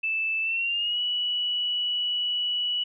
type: tone with pitch glide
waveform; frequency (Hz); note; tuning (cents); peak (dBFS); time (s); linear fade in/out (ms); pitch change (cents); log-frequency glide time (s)
sine; 2637 to 2943; E7 to F#7; 0 to -10; -24; 0.03-2.84; 10; +190; 0.42-1.01
effects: none